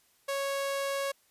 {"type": "tone", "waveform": "sawtooth", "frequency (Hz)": 553, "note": "C#5", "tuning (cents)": -4, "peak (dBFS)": -26, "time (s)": [0.28, 1.12], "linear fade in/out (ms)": 10, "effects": ["white hiss -67 dBFS RMS until 1.3 s", "resampled to 32000 Hz"]}